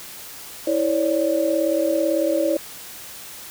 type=tone cluster; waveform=sine; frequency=326.5 / 547 / 585 Hz; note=E4 / C#5 / D5; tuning=-17 / -23 / -7 cents; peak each=-22 dBFS; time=0.67-2.57 s; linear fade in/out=5 ms; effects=white hiss -38 dBFS RMS until 3.5 s